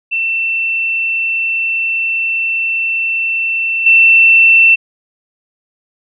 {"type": "tone with level steps", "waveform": "sine", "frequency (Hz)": 2685, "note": "E7", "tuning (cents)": 31, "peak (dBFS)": [-13, -4], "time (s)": [0.11, 4.76], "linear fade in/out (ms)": 20, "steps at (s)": 3.86, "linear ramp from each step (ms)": 5, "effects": []}